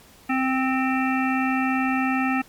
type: harmonic tone with a mistuned harmonic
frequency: 261.6 Hz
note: C4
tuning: in tune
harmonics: 1 / 3 / 5 / 7 / 9 / 10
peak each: -22 / -27 / -29 / -30 / -32 / -32 dBFS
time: 0.29-2.42 s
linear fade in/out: 10 ms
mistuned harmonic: 10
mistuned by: +49 cents
effects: pink hiss -51 dBFS RMS until 2.48 s + MP3 96 kbps